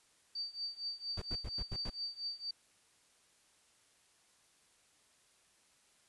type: tone with tremolo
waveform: sine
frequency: 4621 Hz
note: D8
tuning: 29 cents flat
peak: -35 dBFS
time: 0.35-2.51 s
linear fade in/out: 5 ms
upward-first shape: triangle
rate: 4.3 Hz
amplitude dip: 95%
type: noise bursts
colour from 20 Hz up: brown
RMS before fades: -40 dBFS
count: 6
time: 1.17-1.899 s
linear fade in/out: 5 ms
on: 49 ms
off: 87 ms
effects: white hiss -69 dBFS RMS until 6.08 s + resampled to 24000 Hz